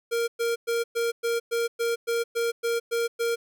square tone bursts, 466.2 Hz, A#4, in tune, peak -24 dBFS, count 12, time 0.11-3.36 s, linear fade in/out 20 ms, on 170 ms, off 110 ms, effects none

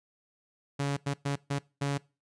sawtooth tone bursts at uneven times, 141.1 Hz, C#3, 31 cents sharp, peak -24 dBFS, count 5, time 0.79-0.97 / 1.06-1.14 / 1.25-1.36 / 1.5-1.59 / 1.81-1.98 s, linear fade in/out 10 ms, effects noise-tail reverb RT60 0.3 s tail -22 dB re dry + resampled to 22050 Hz

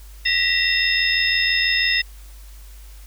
sine tone cluster, 1897 / 1983 / 2722 / 3649 / 5190 Hz, A#6 / B6 / F7 / A#7 / E8, +30 / +7 / -45 / -38 / -28 cents, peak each -23 dBFS, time 0.25-2.02 s, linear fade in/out 10 ms, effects added 50 Hz sine -38 dBFS peak until 3.06 s + white hiss -50 dBFS RMS until 3.06 s

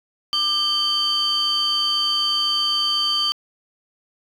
sine tone cluster, 1195 / 3116 / 4613 Hz, D6 / G7 / D8, +30 / -11 / -32 cents, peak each -26 / -19 / -21 dBFS, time 0.33-3.32 s, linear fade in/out 0 ms, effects tanh soft clip ceiling -13 dBFS + 9-bit

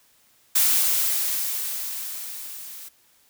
blue noise with level ramp, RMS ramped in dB -18 to -40 dBFS, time 0.55-2.89 s, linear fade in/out 10 ms, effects white hiss -60 dBFS RMS until 3.29 s

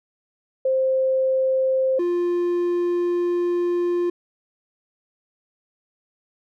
sine / triangle tone pair in turn, 525 / 350.4 Hz, C5 / F4, +6 / +6 cents, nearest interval perfect fifth, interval 700 cents, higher first, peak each -17 dBFS, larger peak neither, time 0.65-1.99 / 1.99-4.1 s, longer second, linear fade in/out 5 ms, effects none

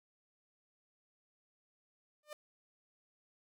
sawtooth tone with exponential growth, 600 Hz, D5, 37 cents sharp, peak -37 dBFS, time 2.23-2.33 s, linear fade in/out 2 ms, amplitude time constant 20 ms, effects none

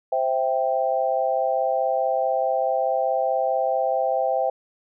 sine chord, C major, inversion none, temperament equal, 523.3 / 659.3 / 784 Hz, C5 / E5 / G5, 0 / 0 / 0 cents, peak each -24 dBFS, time 0.12-4.5 s, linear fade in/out 5 ms, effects none

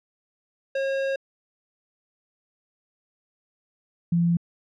square / sine tone pair in turn, 542 / 170.72 Hz, C#5 / F3, -39 / -39 cents, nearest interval octave + minor sixth, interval 2000 cents, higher first, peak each -24 / -18 dBFS, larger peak second, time 0.75-1.16 / 4.12-4.37 s, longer first, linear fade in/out 5 ms, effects low-pass 3000 Hz 12 dB/octave

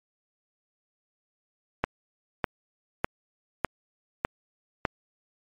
click train, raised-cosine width 0.5 ms, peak -8 dBFS, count 6, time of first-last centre 1.84-4.852 s, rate 1.66 Hz, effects MP3 64 kbps

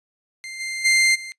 sawtooth tone with level steps, 2093 Hz, C7, in tune, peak -29 / -23 / -11 / -29 dBFS, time 0.44-1.32 s, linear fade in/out 0 ms, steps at 0.59 / 0.84 / 1.14 s, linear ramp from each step 20 ms, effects noise-tail reverb RT60 0.1 s tail -20 dB re dry + resampled to 22050 Hz

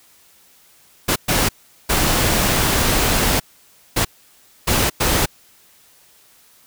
pink noise bursts at uneven times, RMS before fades -17 dBFS, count 6, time 1.08-1.16 / 1.28-1.49 / 1.89-3.4 / 3.96-4.05 / 4.67-4.9 / 5-5.26 s, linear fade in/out 10 ms, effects white hiss -52 dBFS RMS until 6.66 s

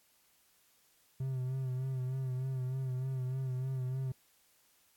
triangle tone with vibrato, 130 Hz, C3, 11 cents flat, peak -31 dBFS, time 1.2-4.12 s, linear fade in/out 5 ms, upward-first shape sine, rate 3.3 Hz, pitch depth 44 cents each way, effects white hiss -69 dBFS RMS until 4.96 s + AAC 64 kbps

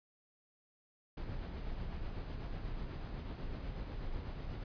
brown noise with tremolo, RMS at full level -40 dBFS, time 1.17-4.64 s, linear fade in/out 5 ms, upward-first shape sine, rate 8.1 Hz, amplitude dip 30%, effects resampled to 11025 Hz

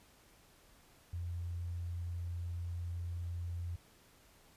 sine tone, 86.5 Hz, F2, 16 cents flat, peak -37 dBFS, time 1.13-3.76 s, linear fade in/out 5 ms, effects pink hiss -64 dBFS RMS until 4.56 s + resampled to 32000 Hz

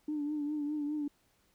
sine tone with vibrato, 296.6 Hz, D4, 17 cents sharp, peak -31 dBFS, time 0.08-1.08 s, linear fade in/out 5 ms, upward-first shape triangle, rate 4.9 Hz, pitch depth 58 cents each way, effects tanh soft clip ceiling -27 dBFS + pink hiss -71 dBFS RMS until 1.54 s

